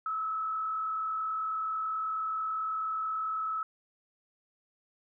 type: tone with frequency modulation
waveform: sine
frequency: 1297 Hz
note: E6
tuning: 28 cents flat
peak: -30 dBFS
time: 0.06-3.63 s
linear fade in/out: 2 ms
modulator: 38.4 Hz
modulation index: 0.61
effects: none